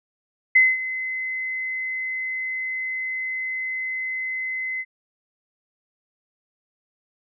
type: tone with ADSR envelope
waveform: sine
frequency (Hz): 2045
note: C7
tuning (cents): -40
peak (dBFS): -10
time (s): 0.55-4.85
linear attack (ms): 10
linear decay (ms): 210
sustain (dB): -15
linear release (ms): 47
effects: none